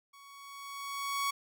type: tone with level ramp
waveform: sawtooth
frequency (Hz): 1118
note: C#6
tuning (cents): +14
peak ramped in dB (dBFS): -50 to -25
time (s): 0.13-1.31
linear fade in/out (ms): 10
effects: none